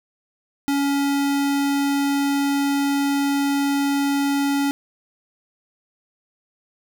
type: tone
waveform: square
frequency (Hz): 280.7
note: C#4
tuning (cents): +22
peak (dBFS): -19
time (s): 0.68-4.71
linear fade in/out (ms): 0
effects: none